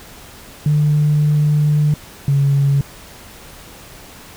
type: tone pair in turn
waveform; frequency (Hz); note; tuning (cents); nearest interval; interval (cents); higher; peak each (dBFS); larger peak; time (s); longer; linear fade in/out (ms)
sine; 149.3 / 139.88; D3 / C#3; +29 / +16; minor second; 113; first; -10; neither; 0.66-1.94 / 2.28-2.81; first; 2
effects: tanh soft clip ceiling -7 dBFS + pink hiss -39 dBFS RMS until 4.36 s